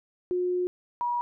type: tone pair in turn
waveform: sine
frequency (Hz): 360 / 962.8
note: F#4 / B5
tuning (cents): -47 / -44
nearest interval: octave + perfect fourth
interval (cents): 1703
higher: second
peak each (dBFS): -24 / -25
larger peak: first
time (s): 0.31-0.67 / 1.01-1.21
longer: first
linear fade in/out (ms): 0
effects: none